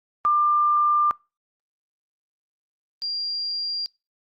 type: tone pair in turn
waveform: sine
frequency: 1193 / 4772 Hz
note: D6 / D8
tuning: +27 / +27 cents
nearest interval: 2 octaves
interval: 2400 cents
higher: second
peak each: -16 / -25 dBFS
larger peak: first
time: 0.25-1.11 / 3.02-3.86 s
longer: first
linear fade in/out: 0 ms
effects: noise-tail reverb RT60 0.3 s tail -26 dB re dry + Opus 32 kbps